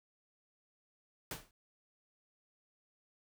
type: noise with exponential decay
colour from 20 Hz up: pink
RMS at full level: -37 dBFS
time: 1.31-1.51 s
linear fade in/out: 2 ms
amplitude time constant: 43 ms
effects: none